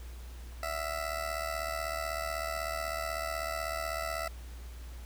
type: tone with amplitude modulation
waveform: 20% pulse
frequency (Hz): 662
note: E5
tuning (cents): +7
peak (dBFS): -25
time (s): 0.63-4.28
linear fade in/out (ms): 2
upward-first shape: sine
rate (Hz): 76.1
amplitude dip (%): 80
effects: added 60 Hz sine -42 dBFS peak until 5.05 s + pink hiss -55 dBFS RMS until 5.05 s